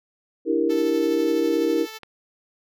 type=chord; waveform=sine; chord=E half-diminished seventh; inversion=third; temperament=equal; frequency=293.7 / 329.6 / 392 / 466.2 Hz; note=D4 / E4 / G4 / Bb4; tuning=0 / 0 / 0 / 0 cents; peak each=-26 / -22 / -27 / -23 dBFS; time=0.45-1.87 s; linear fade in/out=50 ms
type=tone with tremolo; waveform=5% pulse; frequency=440 Hz; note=A4; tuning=in tune; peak=-23 dBFS; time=0.69-1.99 s; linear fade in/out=20 ms; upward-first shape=sine; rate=12 Hz; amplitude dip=30%
type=click; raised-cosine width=0.3 ms; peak=-25 dBFS; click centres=2.033 s
effects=none